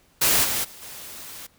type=noise with level steps; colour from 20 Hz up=white; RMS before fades=-19 / -25 / -44 / -39 dBFS; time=0.21-1.47 s; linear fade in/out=10 ms; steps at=0.43 / 0.63 / 0.81 s; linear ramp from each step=20 ms; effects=pink hiss -60 dBFS RMS until 1.58 s